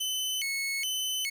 sawtooth tone with vibrato, 2581 Hz, E7, 37 cents flat, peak -26 dBFS, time 0-1.3 s, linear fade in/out 10 ms, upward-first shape square, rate 1.2 Hz, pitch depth 280 cents each way, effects 10-bit

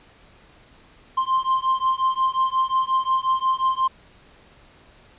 triangle beating tone pair, 1046.5 / 1052.1 Hz, C6 / C6, 0 / +9 cents, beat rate 5.6 Hz, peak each -20 dBFS, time 1.17-3.88 s, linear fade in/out 10 ms, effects pink hiss -52 dBFS RMS until 5.18 s + resampled to 8000 Hz

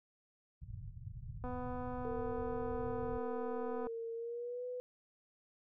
white low-pass noise, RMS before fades -47 dBFS, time 0.61-3.18 s, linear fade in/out 10 ms, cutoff 140 Hz, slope 48 dB/octave
click train, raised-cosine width 1 ms, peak -31 dBFS, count 606, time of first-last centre 1.44-3.87 s, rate 249 Hz
sine tone with pitch glide, 458.5 to 497.1 Hz, A#4 to B4, -29 to +11 cents, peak -39 dBFS, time 2.05-4.8 s, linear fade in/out 0 ms, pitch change +140 cents, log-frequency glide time 4.14-4.65 s
effects none

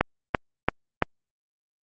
click train, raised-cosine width 0.5 ms, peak -4 dBFS, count 4, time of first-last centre 0.01-1.024 s, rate 2.96 Hz, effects Opus 48 kbps

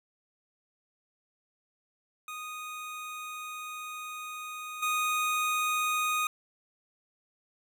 25% pulse tone with level steps, 1241 Hz, D#6, 5 cents flat, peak -34 / -23 dBFS, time 2.28-6.27 s, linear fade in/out 2 ms, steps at 4.82 s, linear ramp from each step 10 ms, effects none

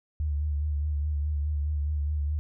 sine tone with vibrato, 74.1 Hz, D2, 16 cents sharp, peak -25 dBFS, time 0.2-2.39 s, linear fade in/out 0 ms, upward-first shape sine, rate 4.8 Hz, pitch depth 48 cents each way, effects none

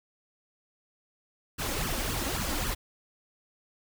pink noise with flanger, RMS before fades -31 dBFS, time 1.58-2.75 s, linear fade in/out 20 ms, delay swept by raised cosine 0.64 to 3.74 ms, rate 3.7 Hz, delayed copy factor +0.95, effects none

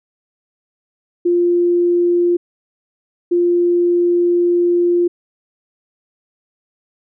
sine tone bursts at uneven times, 349.2 Hz, F4, in tune, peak -11 dBFS, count 2, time 1.25-2.37 / 3.31-5.08 s, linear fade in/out 10 ms, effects none

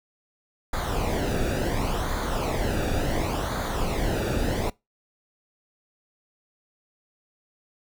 brown noise with flanger, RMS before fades -26 dBFS, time 0.73-4.7 s, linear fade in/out 5 ms, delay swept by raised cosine 0.36 to 0.97 ms, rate 0.7 Hz, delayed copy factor -0.65, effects noise-tail reverb RT60 0.2 s tail -22 dB re dry

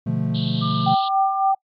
triangle chord, B half-diminished seventh, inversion none, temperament equal with one note detuned, 123.47 / 147.94 / 174.61 / 220 Hz, B2 / D3 / F3 / A3, 0 / +13 / 0 / 0 cents, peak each -23 dBFS, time 0.06-0.95 s, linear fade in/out 10 ms
white band-pass noise, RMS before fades -32 dBFS, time 0.34-1.09 s, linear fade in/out 10 ms, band 3000 to 4200 Hz, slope 96 dB/octave
sine tone, 1194 Hz, D6, 28 cents sharp, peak -24 dBFS, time 0.61-1.53 s, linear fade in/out 20 ms
sine tone with tremolo, 775 Hz, G5, 20 cents flat, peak -14 dBFS, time 0.86-1.55 s, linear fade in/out 10 ms, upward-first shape sine, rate 3.6 Hz, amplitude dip 60%
effects noise-tail reverb RT60 0.1 s tail -24 dB re dry + MP3 96 kbps

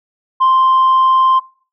sine tone, 1046.5 Hz, C6, in tune, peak -6 dBFS, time 0.4-1.4 s, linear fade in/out 20 ms, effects noise-tail reverb RT60 0.5 s tail -24 dB re dry + tanh soft clip ceiling -6 dBFS

